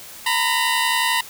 15% pulse tone pair together, 925 / 996.1 Hz, A#5 / B5, -14 / +15 cents, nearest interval minor second, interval 129 cents, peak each -14 dBFS, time 0.26-1.21 s, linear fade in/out 5 ms, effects white hiss -39 dBFS RMS until 1.29 s

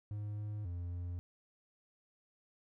triangle tone with pitch steps, 104.4 / 105.1 / 87.4 / 87.9 Hz, G#2 / G#2 / F2 / F2, +10 / +21 / +2 / +12 cents, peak -36 dBFS, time 0.11-1.19 s, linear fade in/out 0 ms, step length 270 ms, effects none

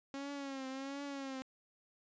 sawtooth tone with vibrato, 273.2 Hz, C#4, 25 cents flat, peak -37 dBFS, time 0.14-1.42 s, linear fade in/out 0 ms, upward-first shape triangle, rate 1.4 Hz, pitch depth 76 cents each way, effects resampled to 16000 Hz

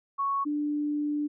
sine tone pair in turn, 1108.7 / 295.3 Hz, C#6 / D4, 0 / +10 cents, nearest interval octave + major seventh, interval 2290 cents, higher first, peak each -25 / -26 dBFS, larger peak first, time 0.18-0.45 / 0.45-1.28 s, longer second, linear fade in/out 20 ms, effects none

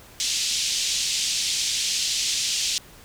white band-pass noise, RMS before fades -25 dBFS, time 0.2-2.78 s, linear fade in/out 0 ms, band 2800 to 6900 Hz, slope 24 dB/octave, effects pink hiss -48 dBFS RMS until 3.04 s

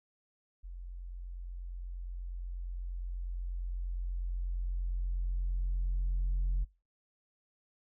sine tone with level ramp, 44.21 Hz, F1, 22 cents sharp, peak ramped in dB -41 to -25 dBFS, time 0.63-6.65 s, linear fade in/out 20 ms, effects noise-tail reverb RT60 0.3 s tail -24 dB re dry + tanh soft clip ceiling -26 dBFS

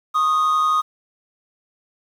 triangle tone pair together, 1090 / 1241.5 Hz, C#6 / D#6, -29 / -4 cents, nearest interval major second, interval 225 cents, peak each -23 / -14 dBFS, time 0.14-0.82 s, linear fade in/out 20 ms, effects 8-bit

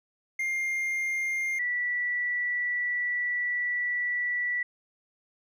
triangle / sine tone pair in turn, 2113 / 1957 Hz, C7 / B6, +16 / -16 cents, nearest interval minor second, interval 132 cents, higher first, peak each -25 / -26 dBFS, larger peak first, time 0.39-1.59 / 1.59-4.63 s, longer second, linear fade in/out 5 ms, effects none

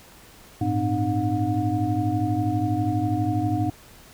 sine tone cluster, 101.1 / 113.4 / 259.7 / 304.5 / 722 Hz, G#2 / A#2 / C4 / D#4 / F#5, -46 / -47 / -13 / -37 / -43 cents, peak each -27 / -27 / -30 / -25 / -29 dBFS, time 0.61-3.7 s, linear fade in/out 5 ms, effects pink hiss -49 dBFS RMS until 4.13 s

